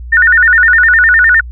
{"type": "tone with vibrato", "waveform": "sine", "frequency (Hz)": 1632, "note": "G#6", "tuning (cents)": -31, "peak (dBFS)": -4, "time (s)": [0.12, 1.41], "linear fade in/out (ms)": 10, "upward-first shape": "square", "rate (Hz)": 9.8, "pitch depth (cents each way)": 180, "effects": ["added 60 Hz sine -23 dBFS peak until 1.51 s"]}